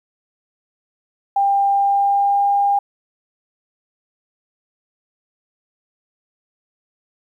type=tone with pitch glide; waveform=sine; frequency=796 to 804.3 Hz; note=G5 to G5; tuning=+26 to +44 cents; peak=-13 dBFS; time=1.36-2.79 s; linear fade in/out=5 ms; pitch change=+18 cents; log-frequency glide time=1.7-2.48 s; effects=9-bit